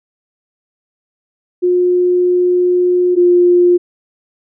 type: tone pair in turn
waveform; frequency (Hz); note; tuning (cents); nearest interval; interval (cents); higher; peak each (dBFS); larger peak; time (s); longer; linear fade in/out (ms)
sine; 358.5 / 353.6; F4 / F4; +45 / +22; unison; 23; first; -9 / -6; second; 1.62-3.16 / 3.16-3.78; first; 20
effects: none